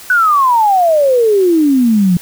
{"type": "exponential sweep", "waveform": "sine", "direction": "down", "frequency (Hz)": [1515, 171], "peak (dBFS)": -7, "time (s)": [0.1, 2.17], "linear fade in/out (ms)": 2, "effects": ["white hiss -34 dBFS RMS until 2.21 s"]}